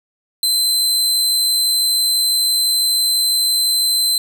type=tone; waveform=sawtooth; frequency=4073 Hz; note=C8; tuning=47 cents flat; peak=-11 dBFS; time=0.43-4.18 s; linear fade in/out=2 ms; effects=none